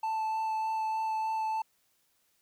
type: tone with vibrato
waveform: triangle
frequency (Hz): 880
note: A5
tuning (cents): 0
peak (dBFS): -27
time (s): 0.03-1.62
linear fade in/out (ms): 5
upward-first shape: sine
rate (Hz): 3.3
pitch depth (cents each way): 9
effects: white hiss -72 dBFS RMS until 2.41 s